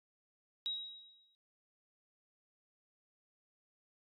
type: tone with exponential decay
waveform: sine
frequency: 3823 Hz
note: A#7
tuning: 43 cents sharp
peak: -33 dBFS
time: 0.66-1.35 s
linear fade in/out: 0 ms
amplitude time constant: 150 ms
effects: AAC 64 kbps